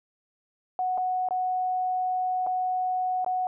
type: tone with dropouts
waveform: sine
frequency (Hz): 738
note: F#5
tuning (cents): -5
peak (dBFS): -24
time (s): 0.79-3.47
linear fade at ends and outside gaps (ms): 1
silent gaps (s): 0.976-0.98 / 1.287-1.308 / 2.465-2.47 / 3.246-3.263
effects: none